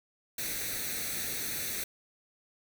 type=noise with comb filter; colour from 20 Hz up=white; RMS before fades=-35 dBFS; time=0.38-1.84 s; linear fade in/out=5 ms; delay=0.49 ms; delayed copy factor=+0.7; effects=none